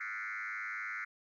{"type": "tone with frequency modulation", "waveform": "sine", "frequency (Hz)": 1760, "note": "A6", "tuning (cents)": 0, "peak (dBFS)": -36, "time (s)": [0, 1.05], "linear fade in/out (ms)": 10, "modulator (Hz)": 104, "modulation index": 4.3, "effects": ["tanh soft clip ceiling -33 dBFS", "13-bit"]}